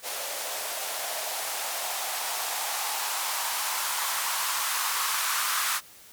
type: noise with band-pass filter sweep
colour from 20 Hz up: violet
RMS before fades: -30 dBFS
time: 0.02-5.81 s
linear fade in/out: 50 ms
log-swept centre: 580 to 1200 Hz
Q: 3.2
effects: white hiss -51 dBFS RMS until 6.12 s